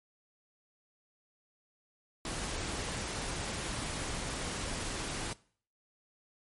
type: noise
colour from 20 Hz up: pink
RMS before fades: -37 dBFS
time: 2.25-5.33 s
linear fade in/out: 2 ms
effects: noise-tail reverb RT60 0.5 s tail -21 dB re dry + MP3 48 kbps